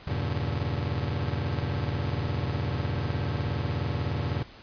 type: chord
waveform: 40% pulse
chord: E diminished seventh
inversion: none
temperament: just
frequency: 82.41 / 98.89 / 118.67 / 142.4 Hz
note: E2 / G2 / Bb2 / Db3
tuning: 0 / +16 / +31 / +47 cents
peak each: -32 dBFS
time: 0.07-4.43 s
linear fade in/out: 5 ms
effects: pink hiss -49 dBFS RMS until 4.62 s + resampled to 11025 Hz